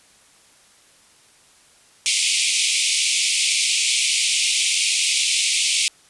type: band-pass noise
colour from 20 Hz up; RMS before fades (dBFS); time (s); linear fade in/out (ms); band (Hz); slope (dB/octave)
pink; -20; 2.06-5.88; 0; 2200 to 10000; 96
effects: white hiss -53 dBFS RMS until 6.09 s + resampled to 24000 Hz